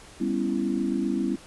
sine chord, C# half-diminished seventh, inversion second, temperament just, 199.57 / 249.5 / 277.2 / 332.6 Hz, G3 / B3 / C#4 / E4, +31 / +18 / 0 / +16 cents, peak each -29 dBFS, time 0.2-1.36 s, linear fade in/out 10 ms, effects pink hiss -48 dBFS RMS until 1.46 s + resampled to 24000 Hz

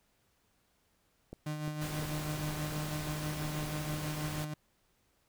click train, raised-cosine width 2 ms, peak -30 dBFS, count 7, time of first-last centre 1.33-3.421 s, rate 2.87 Hz
35% pulse tone with tremolo, 151.7 Hz, D#3, 44 cents flat, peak -32 dBFS, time 1.46-4.54 s, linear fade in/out 5 ms, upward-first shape sine, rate 6.2 Hz, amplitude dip 45%
pink noise, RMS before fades -42 dBFS, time 1.81-4.45 s, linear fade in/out 10 ms
effects pink hiss -73 dBFS RMS until 5.28 s

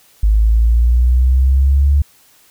sine linear sweep, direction up, 51.91 to 72.1 Hz, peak -8 dBFS, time 0.23-2.02 s, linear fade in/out 5 ms, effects white hiss -50 dBFS RMS until 2.5 s

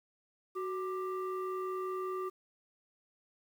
sine tone pair together, 372.5 / 1182.6 Hz, F#4 / D6, +12 / +12 cents, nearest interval octave + minor sixth, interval 2000 cents, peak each -34 / -37 dBFS, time 0.55-2.3 s, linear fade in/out 20 ms, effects tanh soft clip ceiling -31 dBFS + 10-bit

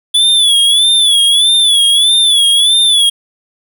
square tone with vibrato, 3432 Hz, A7, 44 cents flat, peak -7 dBFS, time 0.14-3.1 s, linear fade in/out 10 ms, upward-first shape sine, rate 1.6 Hz, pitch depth 89 cents each way, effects 8-bit

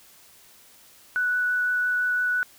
sine tone with vibrato, 1480 Hz, F#6, in tune, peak -21 dBFS, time 1.16-2.43 s, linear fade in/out 0 ms, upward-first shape triangle, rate 5.9 Hz, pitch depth 9 cents each way, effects white hiss -53 dBFS RMS until 2.58 s

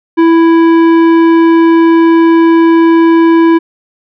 sine tone with tanh clipping, 330.7 Hz, E4, 6 cents sharp, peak -5 dBFS, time 0.17-3.59 s, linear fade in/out 20 ms, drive 13 dB, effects none

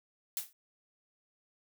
blue noise with exponential decay, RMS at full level -31 dBFS, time 0.37-0.53 s, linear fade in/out 1 ms, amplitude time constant 34 ms, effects none

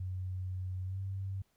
sine tone with pitch glide, 92.5 to 96.54 Hz, F#2 to G2, 0 to -26 cents, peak -35 dBFS, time 0-1.42 s, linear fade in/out 5 ms, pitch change +74 cents, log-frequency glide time 0.84-0.99 s, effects pink hiss -75 dBFS RMS until 1.56 s

